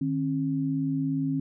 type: tone pair together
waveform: sine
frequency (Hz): 153.2 / 270.3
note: D#3 / C#4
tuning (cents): -27 / -44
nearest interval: minor seventh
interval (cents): 983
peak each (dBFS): -29 / -26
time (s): 0.01-1.4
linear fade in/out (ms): 5
effects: none